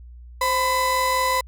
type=tone pair together; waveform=35% pulse; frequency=523.3 / 1001.6 Hz; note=C5 / B5; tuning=0 / +24 cents; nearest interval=major seventh; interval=1124 cents; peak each=-24 / -18 dBFS; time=0.41-1.41 s; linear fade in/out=5 ms; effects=added 60 Hz sine -39 dBFS peak until 1.47 s